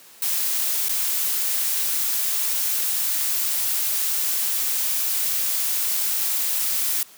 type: noise with dropouts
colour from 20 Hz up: blue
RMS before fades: -23 dBFS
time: 0.22-7.03 s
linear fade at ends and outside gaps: 2 ms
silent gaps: 0.885-0.893 s
effects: white hiss -48 dBFS RMS until 7.17 s + high-pass 150 Hz 12 dB/octave